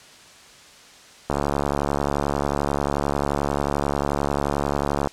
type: click train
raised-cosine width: 1 ms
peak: -8 dBFS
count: 270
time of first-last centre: 1.3-5.073 s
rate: 71.3 Hz
effects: white hiss -47 dBFS RMS until 5.12 s + low-pass 7000 Hz 12 dB/octave